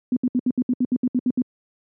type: tone bursts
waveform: sine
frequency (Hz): 249.6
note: B3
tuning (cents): +19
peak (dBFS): -16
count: 12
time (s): 0.12-1.419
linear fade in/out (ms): 2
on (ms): 45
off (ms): 69
effects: high-pass 150 Hz 12 dB/octave